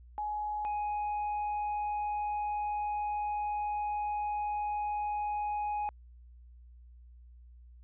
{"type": "tone pair in turn", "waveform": ["sine", "triangle"], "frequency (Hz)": [840, 833.7], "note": ["G#5", "G#5"], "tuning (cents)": [19, 6], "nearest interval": "unison", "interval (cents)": 13, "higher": "first", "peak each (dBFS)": [-32, -29], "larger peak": "second", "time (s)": [[0.18, 0.65], [0.65, 5.89]], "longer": "second", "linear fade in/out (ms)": 0, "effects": ["added 60 Hz sine -51 dBFS peak until 7.83 s", "resampled to 8000 Hz"]}